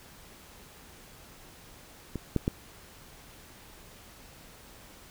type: clicks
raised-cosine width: 3 ms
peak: -20 / -12 / -13 dBFS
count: 3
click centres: 2.157 / 2.363 / 2.479 s
effects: pink hiss -52 dBFS RMS until 5.1 s